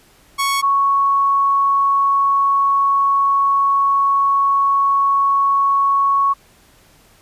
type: tone pair in turn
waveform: sawtooth / sine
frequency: 1108.7 / 1108.7 Hz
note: C#6 / C#6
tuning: 0 / 0 cents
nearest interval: unison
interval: 0 cents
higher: neither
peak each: -12 dBFS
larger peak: neither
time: 0.38-0.62 / 0.62-6.34 s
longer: second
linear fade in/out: 20 ms
effects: pink hiss -51 dBFS RMS until 7.21 s + resampled to 32000 Hz